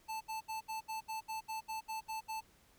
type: tone bursts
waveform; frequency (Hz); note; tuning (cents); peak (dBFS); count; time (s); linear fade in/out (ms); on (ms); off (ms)
square; 880; A5; 0; -39; 12; 0.08-2.41; 20; 130; 70
effects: pink hiss -67 dBFS RMS until 2.78 s